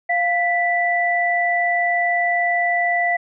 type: tone pair together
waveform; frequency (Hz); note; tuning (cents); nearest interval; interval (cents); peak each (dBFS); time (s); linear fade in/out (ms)
sine; 698 / 1975.5; F5 / B6; -1 / 0; octave + tritone; 1801; -19; 0.09-3.17; 10
effects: none